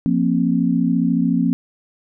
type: chord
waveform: sine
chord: F suspended fourth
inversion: none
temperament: equal with one note detuned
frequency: 174.61 / 233.1 / 267.3 Hz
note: F3 / Bb3 / C4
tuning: 0 / 0 / +37 cents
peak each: -19 dBFS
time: 0.06-1.53 s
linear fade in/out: 0 ms
effects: none